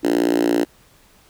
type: tone with high-pass filter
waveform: 5% pulse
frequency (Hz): 58.27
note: A#1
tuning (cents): 0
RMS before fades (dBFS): -18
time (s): 0.03-0.65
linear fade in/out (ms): 20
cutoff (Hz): 310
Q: 6
effects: pink hiss -53 dBFS RMS until 1.29 s